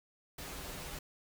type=noise with comb filter; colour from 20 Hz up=pink; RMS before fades=-44 dBFS; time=0.38-0.99 s; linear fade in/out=5 ms; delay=9.2 ms; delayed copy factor=-0.6; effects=none